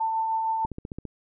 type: tone with tremolo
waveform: sine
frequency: 892 Hz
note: A5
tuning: 23 cents sharp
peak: -22 dBFS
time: 0-0.66 s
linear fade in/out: 10 ms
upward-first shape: triangle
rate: 6.5 Hz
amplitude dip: 30%
type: click train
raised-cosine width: 3 ms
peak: -22 dBFS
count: 7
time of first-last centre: 0.65-1.053 s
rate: 14.9 Hz
effects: none